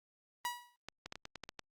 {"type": "tone with exponential decay", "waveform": "sawtooth", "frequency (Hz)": 968, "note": "B5", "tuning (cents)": -35, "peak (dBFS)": -29, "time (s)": [0.45, 0.76], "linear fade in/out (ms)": 0, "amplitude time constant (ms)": 66}
{"type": "clicks", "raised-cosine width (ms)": 0.2, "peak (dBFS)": -26, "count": 9, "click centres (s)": [0.886, 1.06, 1.124, 1.156, 1.254, 1.357, 1.437, 1.491, 1.593]}
{"effects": ["Opus 32 kbps"]}